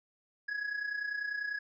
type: tone with amplitude modulation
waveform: triangle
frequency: 1674 Hz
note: G#6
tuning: 13 cents sharp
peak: -29 dBFS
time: 0.48-1.59 s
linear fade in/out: 10 ms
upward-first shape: sine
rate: 30.1 Hz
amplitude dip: 65%
effects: resampled to 16000 Hz